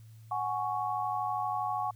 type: chord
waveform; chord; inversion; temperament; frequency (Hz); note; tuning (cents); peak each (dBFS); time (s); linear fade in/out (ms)
sine; F# suspended second; none; just; 740 / 832.5 / 1110; F#5 / G#5 / C#6; 0 / +4 / +2; -34; 0.31-1.91; 5
effects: added 111 Hz sine -49 dBFS peak until 1.95 s + white hiss -67 dBFS RMS until 1.95 s